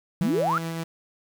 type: tone with tremolo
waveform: sawtooth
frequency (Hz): 164.81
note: E3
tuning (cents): 0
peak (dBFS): -24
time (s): 0.21-0.84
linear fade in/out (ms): 10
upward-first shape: triangle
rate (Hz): 7.1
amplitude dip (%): 25
type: exponential sweep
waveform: sine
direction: up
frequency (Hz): 164.81 to 1456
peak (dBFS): -21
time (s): 0.21-0.58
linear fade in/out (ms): 0
effects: 8-bit